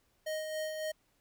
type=tone with tremolo; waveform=square; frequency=623 Hz; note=D#5; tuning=2 cents sharp; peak=-34 dBFS; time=0.26-0.92 s; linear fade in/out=10 ms; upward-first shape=sine; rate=3.6 Hz; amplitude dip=40%; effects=pink hiss -73 dBFS RMS until 1.2 s